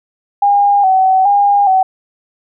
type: tone with vibrato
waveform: sine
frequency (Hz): 783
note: G5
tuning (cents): -2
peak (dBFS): -7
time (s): 0.42-1.83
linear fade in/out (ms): 5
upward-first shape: square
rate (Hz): 1.2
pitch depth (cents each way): 58
effects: none